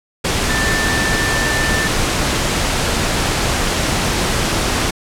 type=tone in noise; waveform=sine; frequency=1775 Hz; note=A6; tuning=15 cents sharp; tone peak=-19 dBFS; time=0.49-1.88 s; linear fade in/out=10 ms; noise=pink; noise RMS=-17 dBFS; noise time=0.24-4.91 s; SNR=-5 dB; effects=low-pass 9000 Hz 12 dB/octave